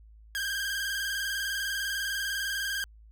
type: tone with vibrato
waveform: sawtooth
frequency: 1595 Hz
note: G6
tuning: 30 cents sharp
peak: -26 dBFS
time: 0.35-2.84 s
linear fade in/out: 0 ms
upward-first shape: square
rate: 20 Hz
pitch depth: 47 cents each way
effects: added 54 Hz sine -50 dBFS peak until 3.11 s